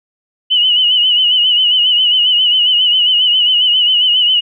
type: tone with vibrato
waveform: sine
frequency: 2960 Hz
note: F#7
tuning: in tune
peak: -8 dBFS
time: 0.5-4.41 s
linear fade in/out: 20 ms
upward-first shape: sine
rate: 7.4 Hz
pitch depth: 63 cents each way
effects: none